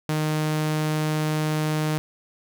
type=tone; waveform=sawtooth; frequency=154.2 Hz; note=D#3; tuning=15 cents flat; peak=-18 dBFS; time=0.09-1.98 s; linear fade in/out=0 ms; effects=none